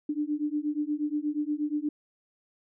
sine beating tone pair, 293.7 / 302.1 Hz, D4 / D4, 0 / +49 cents, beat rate 8.4 Hz, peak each -30 dBFS, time 0.09-1.89 s, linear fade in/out 5 ms, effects none

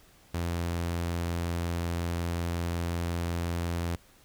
sawtooth tone, 85.5 Hz, F2, 36 cents flat, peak -25 dBFS, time 0.34-3.96 s, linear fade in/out 5 ms, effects pink hiss -59 dBFS RMS until 4.24 s

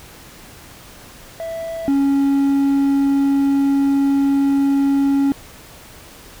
triangle tone pair in turn, 659.3 / 277.2 Hz, E5 / C#4, 0 / 0 cents, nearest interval octave + minor third, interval 1500 cents, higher first, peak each -22 / -11 dBFS, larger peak second, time 1.4-1.88 / 1.88-5.32 s, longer second, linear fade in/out 0 ms, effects pink hiss -41 dBFS RMS until 6.4 s

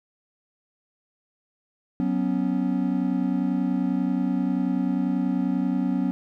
triangle chord, F# suspended fourth, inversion none, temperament equal, 185 / 246.9 / 277.2 Hz, F#3 / B3 / C#4, 0 / 0 / 0 cents, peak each -24 dBFS, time 2-6.11 s, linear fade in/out 0 ms, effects none

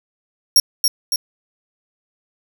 sawtooth tone with echo, 5570 Hz, F8, 5 cents flat, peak -6 dBFS, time 0.56-0.6 s, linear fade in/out 2 ms, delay 280 ms, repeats 2, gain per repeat -4 dB, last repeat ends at 1.16 s, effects 7-bit

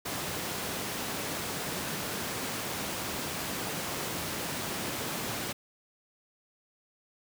pink high-pass noise, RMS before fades -35 dBFS, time 0.05-5.53 s, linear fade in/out 10 ms, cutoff 130 Hz, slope 12 dB/octave, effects none

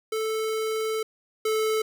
square tone pair in turn, 439.1 / 436.1 Hz, A4 / A4, -4 / -15 cents, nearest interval unison, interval 11 cents, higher first, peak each -26 / -23 dBFS, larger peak second, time 0.12-1.03 / 1.45-1.82 s, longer first, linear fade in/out 5 ms, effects none

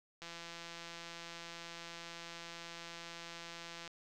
click train, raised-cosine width 0.2 ms, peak -30 dBFS, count 619, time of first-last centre 0.22-3.877 s, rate 169 Hz, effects none

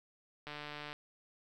click train, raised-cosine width 0.3 ms, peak -28 dBFS, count 69, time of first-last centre 0.47-0.929 s, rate 148 Hz, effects 11-bit

